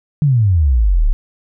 sine exponential sweep, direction down, 155.1 to 32 Hz, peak -9 dBFS, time 0.22-1.13 s, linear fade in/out 0 ms, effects none

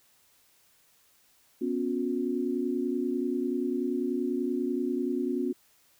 sine chord, B suspended second, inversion none, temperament equal with one note detuned, 246.9 / 277.2 / 360.5 Hz, B3 / C#4 / F#4, 0 / 0 / -45 cents, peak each -31 dBFS, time 1.61-5.53 s, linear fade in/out 10 ms, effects white hiss -64 dBFS RMS until 5.99 s

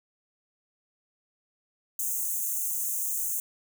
white high-pass noise, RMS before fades -30 dBFS, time 1.99-3.4 s, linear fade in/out 2 ms, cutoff 6200 Hz, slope 96 dB/octave, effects none

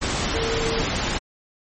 sine tone in noise, 454.1 Hz, A#4, 45 cents flat, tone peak -25 dBFS, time 0.33-0.83 s, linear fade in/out 20 ms, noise pink, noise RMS -24 dBFS, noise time 0.01-1.19 s, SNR -4 dB, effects MP3 32 kbps

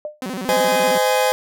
sine tone with exponential decay, 602 Hz, D5, 43 cents sharp, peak -21 dBFS, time 0.05-0.21 s, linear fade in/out 1 ms, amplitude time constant 33 ms
sawtooth tone with vibrato, 220 Hz, A3, in tune, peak -21 dBFS, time 0.22-0.98 s, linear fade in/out 2 ms, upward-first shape square, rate 13 Hz, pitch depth 270 cents each way
40% pulse chord, Ab major, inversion first, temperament equal with one note detuned, 513.7 / 622.3 / 830.6 Hz, C5 / Eb5 / Ab5, -32 / 0 / 0 cents, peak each -17 / -22 / -19 dBFS, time 0.49-1.32 s, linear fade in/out 0 ms
effects none

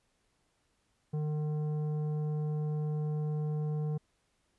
triangle tone with tanh clipping, 151.5 Hz, D#3, 46 cents flat, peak -32 dBFS, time 1.13-3.98 s, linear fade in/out 10 ms, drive 14 dB, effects pink hiss -75 dBFS RMS until 4.58 s + resampled to 24000 Hz

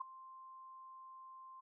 sine tone with ADSR envelope, 1050 Hz, C6, 6 cents sharp, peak -35 dBFS, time 0-1.61 s, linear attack 12 ms, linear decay 8 ms, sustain -17 dB, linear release 14 ms, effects none

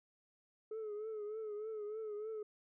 sine tone with vibrato, 428.4 Hz, A4, 46 cents flat, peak -38 dBFS, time 0.71-2.43 s, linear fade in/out 5 ms, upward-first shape triangle, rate 3.3 Hz, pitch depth 73 cents each way, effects tanh soft clip ceiling -39 dBFS

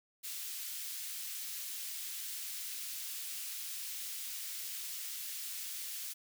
white high-pass noise, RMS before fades -42 dBFS, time 0.23-6.14 s, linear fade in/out 20 ms, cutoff 2500 Hz, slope 12 dB/octave, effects none

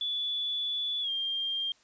sine tone with pitch glide, 3446 to 3197 Hz, A7 to G7, -37 to +33 cents, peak -29 dBFS, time 0.01-1.72 s, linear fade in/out 2 ms, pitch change -130 cents, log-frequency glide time 1.01-1.1 s, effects white hiss -64 dBFS RMS until 1.83 s + resampled to 16000 Hz

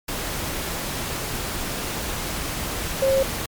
sine tone in noise, 537 Hz, C5, 45 cents sharp, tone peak -16 dBFS, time 3.02-3.23 s, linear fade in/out 5 ms, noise pink, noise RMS -28 dBFS, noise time 0.08-3.46 s, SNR +9 dB, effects MP3 96 kbps

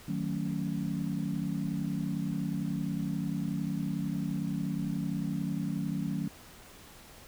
sine chord, D# half-diminished seventh, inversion none, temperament just, 155.56 / 186.68 / 224 / 280 Hz, D#3 / F#3 / A3 / C#4, 0 / +16 / +31 / +18 cents, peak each -35 / -34 / -37 / -37 dBFS, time 0.08-6.28 s, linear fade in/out 5 ms, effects pink hiss -52 dBFS RMS until 7.27 s

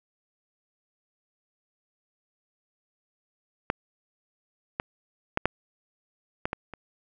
clicks, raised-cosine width 0.5 ms, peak -8 / -12 / -8 / -6 / -12 / -14 / -24 dBFS, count 7, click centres 3.701 / 4.799 / 5.374 / 5.456 / 6.455 / 6.531 / 6.737 s, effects none

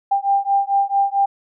sine beating tone pair, 792 / 796.5 Hz, G5 / G5, +18 / +27 cents, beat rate 4.5 Hz, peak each -18 dBFS, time 0.11-1.26 s, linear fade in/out 10 ms, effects none

